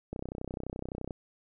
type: click train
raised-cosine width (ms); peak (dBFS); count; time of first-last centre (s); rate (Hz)
2; -23; 32; 0.13-1.108; 31.7
effects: none